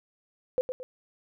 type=tone with echo; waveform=sine; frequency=509 Hz; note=C5; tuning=48 cents flat; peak=-21 dBFS; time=0.58-0.61 s; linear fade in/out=0 ms; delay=110 ms; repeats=2; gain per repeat=-8 dB; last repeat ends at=0.83 s; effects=none